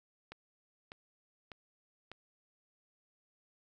click train, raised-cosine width 0.3 ms, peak -30 dBFS, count 4, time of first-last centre 0.32-2.116 s, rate 1.67 Hz, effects none

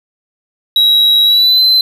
triangle tone with pitch glide, 3862 to 4063 Hz, B7 to B7, -39 to +48 cents, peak -5 dBFS, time 0.76-1.81 s, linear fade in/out 2 ms, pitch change +87 cents, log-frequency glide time 1.24-1.63 s, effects none

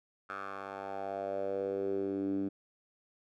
10% pulse tone with band-pass filter sweep, 98 Hz, G2, in tune, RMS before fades -36 dBFS, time 0.29-2.49 s, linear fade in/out 10 ms, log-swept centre 1300 to 260 Hz, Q 4.4, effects none

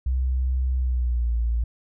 sine tone with pitch glide, 64.1 to 57.77 Hz, C2 to A#1, -35 to -15 cents, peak -20 dBFS, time 0.06-1.64 s, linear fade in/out 5 ms, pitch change -180 cents, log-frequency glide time 0.76-1.35 s, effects none

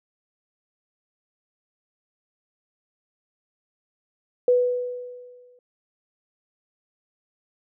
sine tone with exponential decay, 493.9 Hz, B4, in tune, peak -13 dBFS, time 4.48-5.59 s, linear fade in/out 2 ms, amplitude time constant 240 ms, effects none

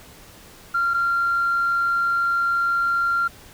sine tone pair in turn, 1383 / 1383 Hz, F6 / F6, -17 / -17 cents, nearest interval unison, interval 0 cents, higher neither, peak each -17 dBFS, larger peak neither, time 0.74-0.94 / 0.94-3.28 s, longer second, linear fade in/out 10 ms, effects tanh soft clip ceiling -14 dBFS + pink hiss -46 dBFS RMS until 3.53 s

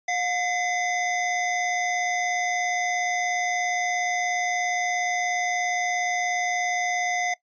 square tone pair together, 716 / 2031 Hz, F5 / B6, +43 / +48 cents, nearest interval octave + tritone, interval 1805 cents, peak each -27 dBFS, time 0.08-7.34 s, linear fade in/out 5 ms, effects noise-tail reverb RT60 0.1 s tail -19 dB re dry + resampled to 16000 Hz

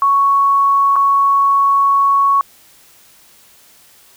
sine tone with dropouts, 1111 Hz, C#6, 4 cents sharp, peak -9 dBFS, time 0.02-2.41 s, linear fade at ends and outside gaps 1 ms, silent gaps 0.958-0.963 s, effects white hiss -47 dBFS RMS until 4.16 s

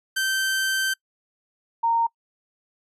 sawtooth / sine tone pair in turn, 1553 / 923.4 Hz, G6 / A#5, -17 / -17 cents, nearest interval major sixth, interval 900 cents, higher first, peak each -18 dBFS, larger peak neither, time 0.16-0.94 / 1.83-2.07 s, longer first, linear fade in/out 10 ms, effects noise-tail reverb RT60 0.1 s tail -26 dB re dry + resampled to 32000 Hz

